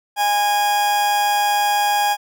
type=tone with amplitude modulation; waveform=40% pulse; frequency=822 Hz; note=G#5; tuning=18 cents flat; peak=-13 dBFS; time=0.16-2.17 s; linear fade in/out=50 ms; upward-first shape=sine; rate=201 Hz; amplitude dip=35%; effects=none